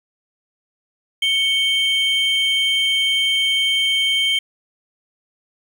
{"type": "tone pair together", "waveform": "triangle", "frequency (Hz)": [2217, 3135], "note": ["C#7", "G7"], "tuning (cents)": [0, -1], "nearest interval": "tritone", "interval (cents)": 599, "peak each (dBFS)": [-20, -15], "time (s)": [1.22, 4.39], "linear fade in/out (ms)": 5, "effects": ["8-bit"]}